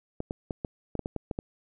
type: clicks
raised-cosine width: 2 ms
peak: -18 dBFS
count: 10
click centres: 0.204 / 0.309 / 0.508 / 0.648 / 0.953 / 0.993 / 1.059 / 1.163 / 1.312 / 1.389 s
effects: none